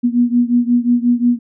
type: beating tone pair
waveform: sine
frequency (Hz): 239.6 / 245.2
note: A#3 / B3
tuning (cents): +48 / -12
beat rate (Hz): 5.6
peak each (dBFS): -13 / -15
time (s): 0.03-1.39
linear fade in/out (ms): 20
effects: none